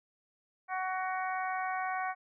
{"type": "harmonic tone", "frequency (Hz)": 373.2, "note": "F#4", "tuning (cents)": 15, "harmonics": [2, 3, 4, 5, 6], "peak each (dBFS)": [-34, -38, -40, -42, -44], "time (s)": [0.68, 2.15], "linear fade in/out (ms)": 50, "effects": []}